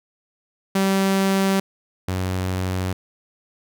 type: tone pair in turn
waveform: sawtooth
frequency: 193.6 / 92.8 Hz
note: G3 / F#2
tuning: -21 / +6 cents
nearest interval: octave + minor second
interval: 1273 cents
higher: first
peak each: -13 / -18 dBFS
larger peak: first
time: 0.75-1.6 / 2.08-2.93 s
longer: neither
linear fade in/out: 5 ms
effects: none